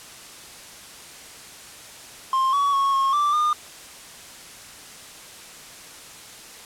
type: tone with pitch steps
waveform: triangle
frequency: 1057 / 1129 / 1101 / 1084 / 1172 / 1214 Hz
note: C6 / C#6 / C#6 / C#6 / D6 / D#6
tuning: +17 / +31 / -12 / -39 / -4 / -43 cents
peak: -16 dBFS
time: 2.33-3.53 s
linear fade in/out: 2 ms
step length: 200 ms
effects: white hiss -42 dBFS RMS until 6.65 s + low-pass 10000 Hz 12 dB/octave